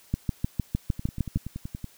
two click trains, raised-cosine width 5 ms, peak -12 / -21 dBFS, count 9 / 11, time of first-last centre 0.14-1.36 / 0.9-1.843 s, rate 6.56 / 10.6 Hz, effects white hiss -56 dBFS RMS until 1.97 s

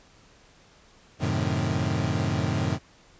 30% pulse chord, F# diminished seventh, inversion none, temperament equal, 92.5 / 110 / 130.81 / 155.56 Hz, F#2 / A2 / C3 / Eb3, 0 / 0 / 0 / 0 cents, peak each -27 dBFS, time 1.19-2.79 s, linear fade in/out 50 ms, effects pink hiss -56 dBFS RMS until 3.19 s + resampled to 16000 Hz

